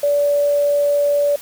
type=tone; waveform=sine; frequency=577 Hz; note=D5; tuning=31 cents flat; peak=-13 dBFS; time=0.03-1.36 s; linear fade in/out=5 ms; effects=white hiss -38 dBFS RMS until 1.41 s